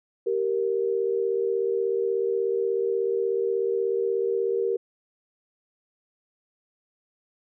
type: tone pair together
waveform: sine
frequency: 389.7 / 466.2 Hz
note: G4 / A#4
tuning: -10 / 0 cents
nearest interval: minor third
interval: 310 cents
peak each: -25 dBFS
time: 0.26-4.77 s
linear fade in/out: 10 ms
effects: none